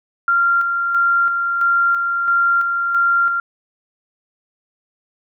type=tone with tremolo; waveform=sine; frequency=1385 Hz; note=F6; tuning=15 cents flat; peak=-12 dBFS; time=0.28-3.4 s; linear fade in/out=2 ms; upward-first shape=square; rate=1.5 Hz; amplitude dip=40%; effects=none